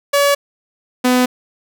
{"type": "tone pair in turn", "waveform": "sawtooth", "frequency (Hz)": [568, 250.8], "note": ["C#5", "B3"], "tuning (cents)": [42, 27], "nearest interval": "octave + major second", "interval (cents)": 1415, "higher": "first", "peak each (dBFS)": -7, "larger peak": "neither", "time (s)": [[0.13, 0.35], [1.04, 1.26]], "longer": "neither", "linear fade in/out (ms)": 10, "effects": []}